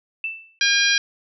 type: tone with exponential decay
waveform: sine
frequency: 2656 Hz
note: E7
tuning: 12 cents sharp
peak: -21 dBFS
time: 0.24-0.59 s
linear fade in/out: 2 ms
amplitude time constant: 74 ms
type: harmonic tone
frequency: 808 Hz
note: G#5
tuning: 48 cents flat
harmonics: 2 / 3 / 4 / 5 / 6 / 7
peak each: -20 / -22 / -23 / -24 / -25 / -25 dBFS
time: 0.61-0.98 s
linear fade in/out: 2 ms
effects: none